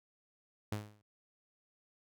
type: tone with exponential decay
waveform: sawtooth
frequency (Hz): 105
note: G#2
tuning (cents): +19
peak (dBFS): -29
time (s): 0.72-1.02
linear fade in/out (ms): 5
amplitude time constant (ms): 65
effects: none